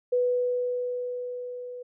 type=tone with level ramp; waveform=sine; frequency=493.9 Hz; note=B4; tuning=in tune; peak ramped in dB=-20 to -36 dBFS; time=0.12-1.83 s; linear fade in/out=10 ms; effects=none